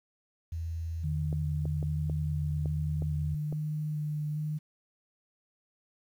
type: tone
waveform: sine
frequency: 82.41 Hz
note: E2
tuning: in tune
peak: -32 dBFS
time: 0.52-3.35 s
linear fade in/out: 5 ms
type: tone with vibrato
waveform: sine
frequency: 151.3 Hz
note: D#3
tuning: 48 cents flat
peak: -30 dBFS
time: 1.03-4.59 s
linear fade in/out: 20 ms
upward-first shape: square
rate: 1.2 Hz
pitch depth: 12 cents each way
type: clicks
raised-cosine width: 2 ms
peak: -26 dBFS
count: 7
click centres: 1.328 / 1.655 / 1.828 / 2.098 / 2.658 / 3.022 / 3.526 s
effects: 10-bit